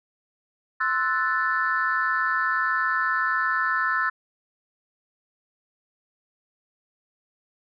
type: chord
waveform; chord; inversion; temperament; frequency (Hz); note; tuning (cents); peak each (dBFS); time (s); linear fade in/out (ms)
sine; F# half-diminished seventh; second; equal; 1046.5 / 1318.5 / 1480 / 1760; C6 / E6 / F#6 / A6; 0 / 0 / 0 / 0; -29 / -25 / -27 / -25; 0.8-4.1; 10
effects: tanh soft clip ceiling -12 dBFS